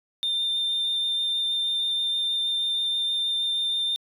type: tone with vibrato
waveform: sine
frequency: 3601 Hz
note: A7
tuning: 39 cents sharp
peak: -21 dBFS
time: 0.23-3.96 s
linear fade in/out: 0 ms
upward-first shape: sine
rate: 6.3 Hz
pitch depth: 9 cents each way
effects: tanh soft clip ceiling -21 dBFS